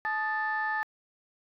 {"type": "tone cluster", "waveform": "sine", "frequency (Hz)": [863, 1238, 1763], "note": ["A5", "D#6", "A6"], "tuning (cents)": [-34, -9, 3], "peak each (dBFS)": [-31, -36, -29], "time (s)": [0.05, 0.83], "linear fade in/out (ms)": 0, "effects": ["tanh soft clip ceiling -21 dBFS"]}